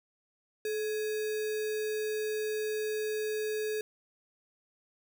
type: tone with sample-and-hold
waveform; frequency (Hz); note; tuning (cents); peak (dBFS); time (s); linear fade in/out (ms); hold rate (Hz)
sine; 430; A4; -40; -30; 0.65-3.81; 2; 2100
effects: none